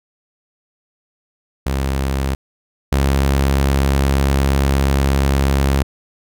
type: tone pair in turn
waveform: sawtooth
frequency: 67.5 / 68.48 Hz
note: C#2 / C#2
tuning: -45 / -20 cents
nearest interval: unison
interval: 25 cents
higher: second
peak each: -13 / -9 dBFS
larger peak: second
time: 1.66-2.35 / 2.92-5.83 s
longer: second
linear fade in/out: 5 ms
effects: none